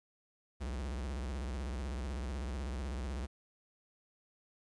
square tone with vibrato, 65.41 Hz, C2, in tune, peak -37 dBFS, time 0.6-3.27 s, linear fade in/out 20 ms, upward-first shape sine, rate 16 Hz, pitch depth 220 cents each way, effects resampled to 22050 Hz + 11-bit

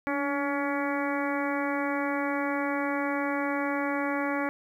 harmonic tone with a mistuned harmonic, 281.8 Hz, C#4, 29 cents sharp, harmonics 1 / 2 / 3 / 4 / 5 / 6 / 7 / 8, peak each -30 / -33 / -35 / -36 / -37 / -38 / -38 / -39 dBFS, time 0.07-4.49 s, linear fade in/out 0 ms, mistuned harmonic 1, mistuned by +37 cents, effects 10-bit

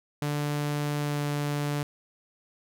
sawtooth tone with pitch glide, 146.83 to 145.82 Hz, D3 to D3, 0 to -12 cents, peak -23 dBFS, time 0.22-1.83 s, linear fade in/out 2 ms, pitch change -12 cents, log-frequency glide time 1-1.22 s, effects none

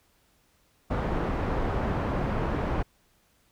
pink low-pass noise, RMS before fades -28 dBFS, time 0.9-2.83 s, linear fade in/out 10 ms, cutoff 1200 Hz, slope 12 dB/octave, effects pink hiss -66 dBFS RMS until 3.51 s

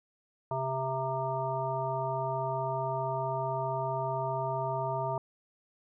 harmonic tone, 132.3 Hz, C3, 20 cents sharp, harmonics 1 / 3 / 5 / 7 / 9, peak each -36 / -39 / -34 / -34 / -41 dBFS, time 0.51-5.18 s, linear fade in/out 2 ms, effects none

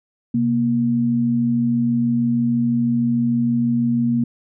sine tone pair together, 130.09 / 236.4 Hz, C3 / A#3, -10 / +24 cents, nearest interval minor seventh, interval 1034 cents, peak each -24 / -16 dBFS, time 0.34-4.24 s, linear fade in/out 5 ms, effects none

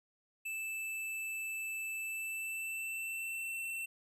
square tone with pitch glide, 2637 to 2691 Hz, E7 to E7, 0 to +35 cents, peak -38 dBFS, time 0.45-3.86 s, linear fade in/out 10 ms, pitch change +35 cents, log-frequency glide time 1.97-3.58 s, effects none

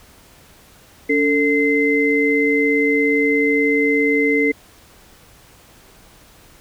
sine tone cluster, 284.9 / 447.1 / 2068 Hz, C#4 / A4 / C7, +48 / +28 / -21 cents, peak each -18 dBFS, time 1.09-4.52 s, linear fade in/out 10 ms, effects pink hiss -48 dBFS RMS until 6.6 s

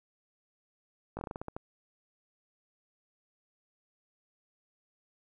slowing click train, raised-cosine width 1 ms, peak -24 dBFS, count 10, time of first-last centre 1.17-1.565 s, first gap 19 ms, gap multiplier 1.2, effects 11-bit

